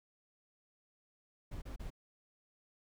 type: noise bursts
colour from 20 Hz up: brown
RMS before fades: -43 dBFS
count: 3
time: 1.51-1.904 s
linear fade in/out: 10 ms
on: 110 ms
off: 32 ms
effects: none